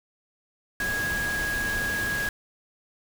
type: tone in noise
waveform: sine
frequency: 1651 Hz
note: G#6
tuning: 11 cents flat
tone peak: -26 dBFS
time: 0.8-2.29 s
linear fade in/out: 2 ms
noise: pink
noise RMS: -33 dBFS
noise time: 0.8-2.29 s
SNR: +4 dB
effects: none